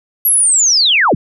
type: linear sweep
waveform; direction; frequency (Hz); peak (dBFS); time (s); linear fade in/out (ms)
sine; down; 11740 to 74.6; -8; 0.25-1.15; 5
effects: none